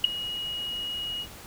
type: tone with ADSR envelope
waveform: sine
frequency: 2893 Hz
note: F#7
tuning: 40 cents flat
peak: -12 dBFS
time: 0.04-1.27 s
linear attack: 4 ms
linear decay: 10 ms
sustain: -18 dB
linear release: 62 ms
effects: pink hiss -45 dBFS RMS until 1.46 s